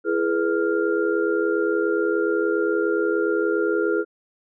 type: tone cluster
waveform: sine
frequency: 333.9 / 420.9 / 490.9 / 1398 Hz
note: E4 / G#4 / B4 / F6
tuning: +22 / +23 / -10 / +1 cents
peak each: -24 / -22 / -26 / -28 dBFS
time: 0.04-4.05 s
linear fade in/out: 50 ms
effects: none